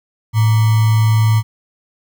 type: tone with sample-and-hold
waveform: sine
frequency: 110 Hz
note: A2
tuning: in tune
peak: -9 dBFS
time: 0.33-1.43 s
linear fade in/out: 50 ms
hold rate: 1050 Hz
effects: none